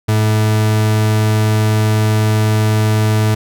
40% pulse tone, 108 Hz, A2, 32 cents flat, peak -10 dBFS, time 0.08-3.35 s, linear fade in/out 10 ms, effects none

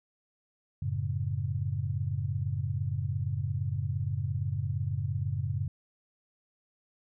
sine chord, F# minor, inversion none, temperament equal, 92.5 / 110 / 138.59 Hz, F#2 / A2 / C#3, 0 / 0 / 0 cents, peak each -33 dBFS, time 0.82-5.68 s, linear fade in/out 5 ms, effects none

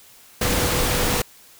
sine tone in noise, 493.9 Hz, B4, in tune, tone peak -29 dBFS, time 0.41-1.22 s, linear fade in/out 5 ms, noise pink, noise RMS -21 dBFS, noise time 0.41-1.22 s, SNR -11 dB, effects white hiss -49 dBFS RMS until 1.59 s

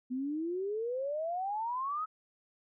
sine exponential sweep, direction up, 246.9 to 1298 Hz, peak -32 dBFS, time 0.1-2.06 s, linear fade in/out 20 ms, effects none

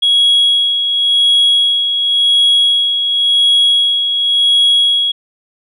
sine tone with tremolo, 3322 Hz, G#7, in tune, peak -5 dBFS, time 0.02-5.12 s, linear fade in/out 10 ms, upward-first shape sine, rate 0.92 Hz, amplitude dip 55%, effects tanh soft clip ceiling -5 dBFS

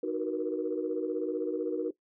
sine chord, B major seventh, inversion first, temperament equal with one note detuned, 311.1 / 370 / 466.2 / 482 Hz, D#4 / F#4 / A#4 / B4, 0 / 0 / 0 / -42 cents, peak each -34 / -33 / -35 / -35 dBFS, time 0.03-1.91 s, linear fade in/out 5 ms, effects noise-tail reverb RT60 0.1 s tail -18 dB re dry + tanh soft clip ceiling -19 dBFS

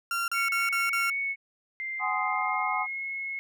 35% pulse tone bursts, 1379 Hz, F6, 22 cents flat, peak -25 dBFS, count 5, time 0.11-1.1 s, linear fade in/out 2 ms, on 170 ms, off 35 ms
sine tone with vibrato, 2213 Hz, C#7, 3 cents flat, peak -27 dBFS, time 0.33-1.36 s, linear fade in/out 50 ms, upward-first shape triangle, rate 3.8 Hz, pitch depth 9 cents each way
sine tone with pitch glide, 2093 to 2176 Hz, C7 to C#7, 0 to -33 cents, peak -31 dBFS, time 1.8-3.39 s, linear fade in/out 0 ms, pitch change +67 cents, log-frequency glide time 2.16-3.06 s
sine chord, Ab dominant seventh, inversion third, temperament just, 747.5 / 830.6 / 1038.3 / 1245.9 Hz, Gb5 / Ab5 / C6 / Eb6, +17 / 0 / -14 / +2 cents, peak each -32 dBFS, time 1.99-2.87 s, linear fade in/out 50 ms
effects none

